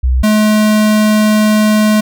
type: tone pair in turn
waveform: sine / square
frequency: 63.5 / 213.6 Hz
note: B1 / G#3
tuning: +49 / +49 cents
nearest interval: octave + major sixth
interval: 2100 cents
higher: second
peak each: -8 dBFS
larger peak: neither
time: 0.03-0.23 / 0.23-2.01 s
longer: second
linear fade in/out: 10 ms
effects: none